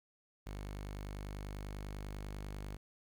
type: tone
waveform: sawtooth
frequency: 50.1 Hz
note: G1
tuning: 38 cents sharp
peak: -38 dBFS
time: 0.46-2.77 s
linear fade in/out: 10 ms
effects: 12-bit